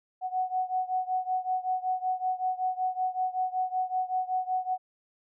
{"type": "beating tone pair", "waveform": "sine", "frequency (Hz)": [740, 745.3], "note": ["F#5", "F#5"], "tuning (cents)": [0, 12], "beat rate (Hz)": 5.3, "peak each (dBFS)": [-29, -31], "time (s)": [0.21, 4.78], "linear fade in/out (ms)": 50, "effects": []}